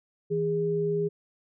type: tone pair together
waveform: sine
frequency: 162.59 / 409.7 Hz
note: E3 / G#4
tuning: -24 / -24 cents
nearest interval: octave + major third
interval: 1600 cents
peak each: -30 / -25 dBFS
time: 0.3-1.09 s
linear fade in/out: 20 ms
effects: none